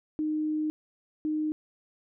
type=tone bursts at uneven times; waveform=sine; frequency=307.5 Hz; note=D#4; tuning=20 cents flat; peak=-26 dBFS; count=2; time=0.19-0.7 / 1.25-1.52 s; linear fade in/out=0 ms; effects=none